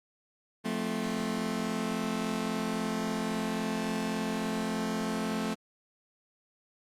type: chord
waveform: sawtooth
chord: F major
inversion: none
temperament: just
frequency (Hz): 174.61 / 218.3 / 261.9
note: F3 / A3 / C4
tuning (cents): 0 / -13 / +2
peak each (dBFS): -33 / -28 / -32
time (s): 0.64-5.55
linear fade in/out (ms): 20
effects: low-pass 11000 Hz 12 dB/octave + Opus 32 kbps